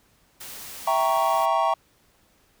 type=noise; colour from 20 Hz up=white; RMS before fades=-39 dBFS; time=0.4-1.46 s; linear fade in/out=10 ms
type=chord; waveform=triangle; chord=E diminished seventh; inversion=none; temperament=equal; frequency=659.3 / 784 / 932.3 / 1108.7 Hz; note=E5 / G5 / Bb5 / Db6; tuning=0 / 0 / 0 / 0 cents; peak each=-23 dBFS; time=0.87-1.74 s; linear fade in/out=5 ms
effects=pink hiss -62 dBFS RMS until 2.6 s